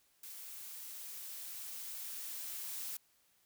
blue noise with level ramp, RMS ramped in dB -49 to -42 dBFS, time 0.23-2.97 s, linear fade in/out 5 ms, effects white hiss -72 dBFS RMS until 3.45 s

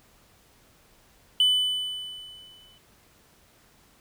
triangle tone with exponential decay, 3000 Hz, F#7, 23 cents sharp, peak -14 dBFS, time 1.4-2.78 s, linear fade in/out 2 ms, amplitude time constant 300 ms, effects tanh soft clip ceiling -10 dBFS + pink hiss -59 dBFS RMS until 4 s

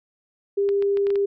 sine tone, 400 Hz, G4, 35 cents sharp, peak -18 dBFS, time 0.57-1.26 s, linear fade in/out 10 ms
clicks, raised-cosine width 0.3 ms, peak -22 dBFS, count 6, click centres 0.69 / 0.824 / 0.972 / 1.069 / 1.104 / 1.157 s
effects none

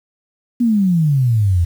sine exponential sweep, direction down, 246.9 to 82.4 Hz, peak -11 dBFS, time 0.6-1.65 s, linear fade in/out 10 ms, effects 7-bit

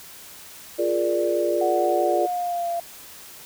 sine chord, Bb dominant seventh, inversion second, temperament equal, 349.2 / 415.3 / 466.2 / 587.3 Hz, F4 / Ab4 / Bb4 / D5, 0 / 0 / 0 / 0 cents, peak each -24 / -28 / -28 / -23 dBFS, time 0.78-2.27 s, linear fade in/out 20 ms
sine tone with pitch glide, 740 to 686.5 Hz, F#5 to F5, 0 to -30 cents, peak -23 dBFS, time 1.61-2.8 s, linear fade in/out 5 ms, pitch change -130 cents, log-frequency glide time 2.02-2.69 s
effects white hiss -43 dBFS RMS until 3.45 s

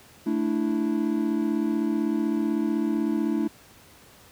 triangle chord, A suspended fourth, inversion none, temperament equal, 220 / 293.7 / 329.6 Hz, A3 / D4 / E4, 0 / 0 / 0 cents, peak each -25 dBFS, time 0.26-3.48 s, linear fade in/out 10 ms, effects pink hiss -52 dBFS RMS until 4.31 s + high-pass 60 Hz 12 dB/octave

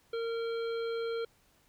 harmonic tone, 459.9 Hz, A#4, 23 cents flat, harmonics 1 / 3 / 5 / 7 / 9, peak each -32 / -43 / -51 / -49 / -52 dBFS, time 0.13-1.25 s, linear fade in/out 5 ms, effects pink hiss -67 dBFS RMS until 1.68 s

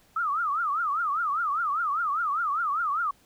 sine tone with vibrato, 1254 Hz, D#6, 13 cents sharp, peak -24 dBFS, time 0.16-3.11 s, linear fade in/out 5 ms, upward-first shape triangle, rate 5 Hz, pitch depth 240 cents each way, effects pink hiss -61 dBFS RMS until 3.25 s

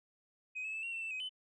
sine tone with pitch steps, 2516 / 2589 / 2627 / 2742 / 2689 / 2661 / 2526 / 3030 Hz, D#7 / E7 / E7 / F7 / E7 / E7 / D#7 / F#7, +19 / -32 / -7 / -32 / +34 / +16 / +26 / +40 cents, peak -36 dBFS, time 0.55-1.294 s, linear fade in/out 20 ms, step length 93 ms, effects tanh soft clip ceiling -35 dBFS

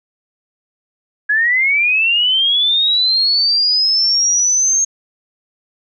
sine linear sweep, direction up, 1661.2 to 6470 Hz, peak -11 dBFS, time 1.29-4.85 s, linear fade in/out 10 ms, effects none

